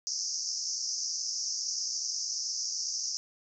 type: band-pass noise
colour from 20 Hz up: pink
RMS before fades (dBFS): -34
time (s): 0.07-3.17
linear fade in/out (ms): 0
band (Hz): 5000 to 6400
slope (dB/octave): 96
effects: none